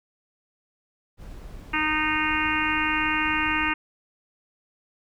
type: noise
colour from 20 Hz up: brown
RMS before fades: -40 dBFS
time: 1.17-3.74 s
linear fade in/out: 50 ms
type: harmonic tone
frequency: 308.2 Hz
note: D#4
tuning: 16 cents flat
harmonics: 1 / 3 / 4 / 5 / 6 / 7 / 8 / 9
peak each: -30 / -30 / -30 / -30 / -30 / -30 / -30 / -30 dBFS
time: 1.73-3.74 s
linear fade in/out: 10 ms
effects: none